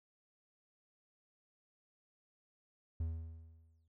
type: tone with exponential decay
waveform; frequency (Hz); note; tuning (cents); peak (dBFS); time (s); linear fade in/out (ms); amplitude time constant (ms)
triangle; 81.3; E2; -23; -31; 3-3.88; 5; 190
effects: none